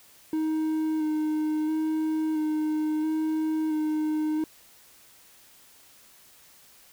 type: tone with vibrato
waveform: triangle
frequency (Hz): 311.1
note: D#4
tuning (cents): 0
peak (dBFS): -22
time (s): 0.33-4.44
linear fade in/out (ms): 2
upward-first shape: square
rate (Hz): 0.74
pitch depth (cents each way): 16
effects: white hiss -55 dBFS RMS until 6.92 s